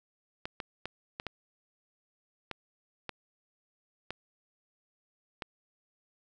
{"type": "clicks", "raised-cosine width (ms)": 0.3, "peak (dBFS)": -20, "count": 9, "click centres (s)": [0.455, 0.602, 0.856, 1.199, 1.267, 2.513, 3.093, 4.106, 5.422], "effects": []}